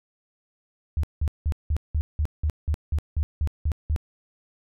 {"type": "tone bursts", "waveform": "sine", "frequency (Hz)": 75.6, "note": "D#2", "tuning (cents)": -49, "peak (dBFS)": -20, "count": 13, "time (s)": [0.97, 3.962], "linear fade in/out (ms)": 0, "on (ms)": 64, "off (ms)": 180, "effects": []}